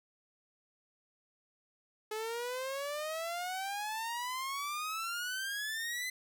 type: exponential sweep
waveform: sawtooth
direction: up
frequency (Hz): 426.1 to 2040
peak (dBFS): -32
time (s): 2.11-6.1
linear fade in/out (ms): 5
effects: none